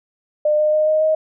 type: tone with pitch steps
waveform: sine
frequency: 603 / 609 / 615 / 621 / 627.2 Hz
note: D5 / D#5 / D#5 / D#5 / D#5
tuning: +46 / -37 / -20 / -3 / +14 cents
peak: -13 dBFS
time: 0.45-1.15 s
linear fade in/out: 5 ms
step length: 140 ms
effects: none